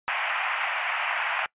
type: band-pass noise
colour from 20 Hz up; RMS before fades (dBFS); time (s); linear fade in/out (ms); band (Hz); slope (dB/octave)
white; -28; 0.08-1.46; 0; 680 to 2700; 48
effects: noise-tail reverb RT60 0.1 s tail -23 dB re dry + resampled to 8000 Hz